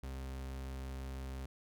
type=tone; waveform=40% pulse; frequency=66 Hz; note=C2; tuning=16 cents sharp; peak=-40 dBFS; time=0.03-1.46 s; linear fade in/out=5 ms; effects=none